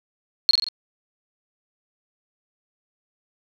sine tone with echo, 4300 Hz, C8, 47 cents sharp, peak -10 dBFS, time 0.49-0.51 s, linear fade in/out 0 ms, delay 44 ms, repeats 4, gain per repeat -4 dB, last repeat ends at 0.686 s, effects none

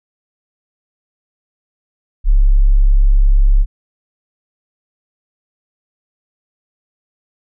sine tone, 34.36 Hz, C#1, 14 cents flat, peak -6 dBFS, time 2.24-3.66 s, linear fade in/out 50 ms, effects none

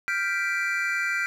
triangle chord, G dominant seventh, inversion third, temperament equal, 1396.9 / 1568 / 1975.5 / 2349 Hz, F6 / G6 / B6 / D7, 0 / 0 / 0 / 0 cents, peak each -28 dBFS, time 0.08-1.26 s, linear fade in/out 0 ms, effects none

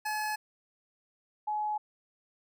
25% pulse / sine tone pair in turn, 853 / 846.6 Hz, G#5 / G#5, +46 / +33 cents, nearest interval unison, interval 13 cents, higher first, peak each -27 / -29 dBFS, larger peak first, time 0.05-0.36 / 1.47-1.78 s, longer neither, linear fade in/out 10 ms, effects none

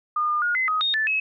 sine tone with pitch steps, 1217 / 1209 / 1434 / 2046 / 1257 / 3706 / 1753 / 2573 Hz, D#6 / D6 / F6 / C7 / D#6 / A#7 / A6 / E7, -39 / +50 / +45 / -39 / +17 / -11 / -7 / -43 cents, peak -20 dBFS, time 0.16-1.2 s, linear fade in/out 5 ms, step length 130 ms, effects none

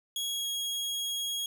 sawtooth tone with pitch glide, 3322 to 3297 Hz, G#7 to G#7, 0 to -13 cents, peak -28 dBFS, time 0.16-1.46 s, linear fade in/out 2 ms, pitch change -13 cents, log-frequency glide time 0.27-0.52 s, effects none

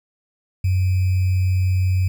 sine tone with sample-and-hold, 92.6 Hz, F#2, 2 cents sharp, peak -15 dBFS, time 0.64-2.08 s, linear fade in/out 5 ms, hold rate 2450 Hz, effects none

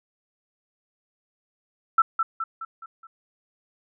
sine tone with echo, 1331 Hz, E6, 16 cents sharp, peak -13 dBFS, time 1.98-2.02 s, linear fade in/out 5 ms, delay 210 ms, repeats 5, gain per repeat -6 dB, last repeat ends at 3.07 s, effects none

